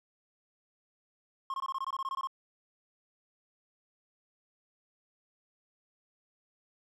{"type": "tone bursts", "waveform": "triangle", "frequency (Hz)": 1074, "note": "C6", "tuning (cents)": 45, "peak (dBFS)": -30, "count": 13, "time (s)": [1.5, 2.272], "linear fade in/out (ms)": 2, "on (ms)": 40, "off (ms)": 21, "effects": []}